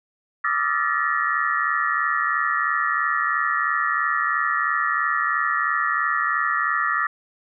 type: tone cluster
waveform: sine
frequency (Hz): 1171 / 1254 / 1367 / 1753 / 1896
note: D6 / D#6 / F6 / A6 / A#6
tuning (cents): -5 / +13 / -37 / -7 / +29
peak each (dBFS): -26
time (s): 0.44-7.07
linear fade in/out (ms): 5
effects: none